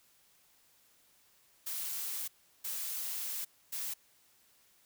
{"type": "noise bursts at uneven times", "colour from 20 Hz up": "blue", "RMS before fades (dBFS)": -38, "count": 3, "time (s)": [[1.66, 2.28], [2.64, 3.45], [3.72, 3.94]], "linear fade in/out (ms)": 10, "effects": ["white hiss -67 dBFS RMS until 4.85 s"]}